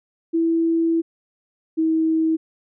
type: tone pair in turn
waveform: sine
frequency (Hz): 330 / 320.8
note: E4 / E4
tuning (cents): +2 / -47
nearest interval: unison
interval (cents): 49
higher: first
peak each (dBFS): -16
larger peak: neither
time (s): 0.33-1.02 / 1.77-2.37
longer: first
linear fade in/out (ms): 20
effects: none